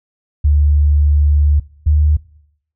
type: tone pair in turn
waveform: sine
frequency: 73.42 / 75.18 Hz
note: D2 / D2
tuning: 0 / +41 cents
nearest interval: unison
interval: 41 cents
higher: second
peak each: -8 dBFS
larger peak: neither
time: 0.44-1.6 / 1.86-2.17 s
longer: first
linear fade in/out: 10 ms
effects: noise-tail reverb RT60 0.7 s tail -21 dB re dry